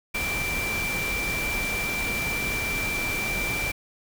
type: tone in noise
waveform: sine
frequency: 2349 Hz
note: D7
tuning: in tune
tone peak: -27 dBFS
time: 0.14-3.72 s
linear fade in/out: 10 ms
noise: pink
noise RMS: -31 dBFS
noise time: 0.14-3.72 s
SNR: +1 dB
effects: none